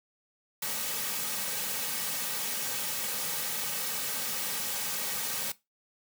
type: noise with comb filter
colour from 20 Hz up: white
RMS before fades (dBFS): -33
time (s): 0.62-5.52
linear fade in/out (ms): 5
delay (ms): 2.9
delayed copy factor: -0.65
effects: noise-tail reverb RT60 0.2 s tail -18 dB re dry + high-pass 150 Hz 12 dB/octave

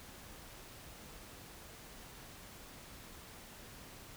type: silence
effects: pink hiss -53 dBFS RMS until 4.16 s

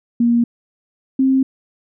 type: tone pair in turn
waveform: sine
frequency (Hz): 236.2 / 265.1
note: A#3 / C4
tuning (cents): +23 / +23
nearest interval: major second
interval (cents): 200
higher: second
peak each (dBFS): -11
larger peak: neither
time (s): 0.2-0.44 / 1.19-1.43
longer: neither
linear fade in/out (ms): 5
effects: none

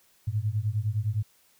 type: beating tone pair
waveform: sine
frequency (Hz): 101.7 / 111.5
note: G#2 / A2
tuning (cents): -36 / +23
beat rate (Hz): 9.8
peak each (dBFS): -28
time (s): 0.27-1.23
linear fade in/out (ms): 10
effects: white hiss -63 dBFS RMS until 1.59 s

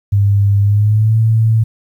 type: tone with pitch glide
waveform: sine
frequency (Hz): 100.7 to 111.73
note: G2 to A2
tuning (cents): +47 to +27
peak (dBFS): -8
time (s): 0.12-1.64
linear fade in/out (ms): 10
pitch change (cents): +180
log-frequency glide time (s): 0.61-1.18
effects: 8-bit

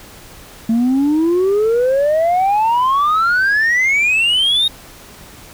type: exponential sweep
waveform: sine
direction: up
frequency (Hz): 221.8 to 3758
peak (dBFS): -9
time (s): 0.69-4.68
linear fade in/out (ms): 5
effects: tanh soft clip ceiling -10 dBFS + pink hiss -39 dBFS RMS until 5.53 s

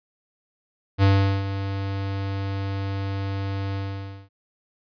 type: tone with ADSR envelope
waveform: square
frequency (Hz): 98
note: G2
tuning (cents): 0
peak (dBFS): -14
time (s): 0.98-4.29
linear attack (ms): 49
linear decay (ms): 400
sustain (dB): -12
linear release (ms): 540
effects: resampled to 11025 Hz

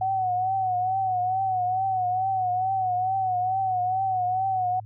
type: tone with vibrato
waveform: sine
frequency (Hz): 747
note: F#5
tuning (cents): +16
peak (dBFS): -22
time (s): 0.01-4.8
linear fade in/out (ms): 5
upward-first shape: triangle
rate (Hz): 2.3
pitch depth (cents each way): 71
effects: added 107 Hz sine -39 dBFS peak until 4.85 s

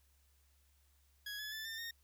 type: tone with pitch steps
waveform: 20% pulse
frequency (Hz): 1666 / 1708.9 / 1752.9 / 1798 / 1844.3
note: G#6 / G#6 / A6 / A6 / A#6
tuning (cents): +5 / +49 / -7 / +37 / -19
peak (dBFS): -37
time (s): 1.26-1.91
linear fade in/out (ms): 5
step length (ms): 130
effects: added 69 Hz sine -69 dBFS peak until 2.03 s + white hiss -75 dBFS RMS until 2.03 s

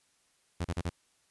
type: tone bursts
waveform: sawtooth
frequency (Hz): 86.7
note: F2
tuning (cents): -12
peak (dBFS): -26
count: 4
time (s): 0.6-0.898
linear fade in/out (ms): 10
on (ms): 49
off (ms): 34
effects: white hiss -70 dBFS RMS until 1.3 s + resampled to 24000 Hz

